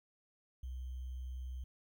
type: tone with sample-and-hold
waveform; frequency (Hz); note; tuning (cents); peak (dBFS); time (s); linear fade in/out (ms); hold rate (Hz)
sine; 63.5; B1; +49; -40; 0.63-1.64; 5; 3150
effects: none